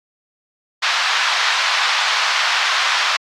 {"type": "band-pass noise", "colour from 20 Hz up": "pink", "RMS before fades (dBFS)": -18, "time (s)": [0.82, 3.17], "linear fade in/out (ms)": 10, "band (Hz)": [990, 4900], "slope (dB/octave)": 24, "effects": ["AAC 64 kbps"]}